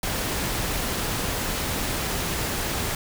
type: noise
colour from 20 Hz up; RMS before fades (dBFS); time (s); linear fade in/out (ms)
pink; -27; 0.03-2.95; 2
effects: none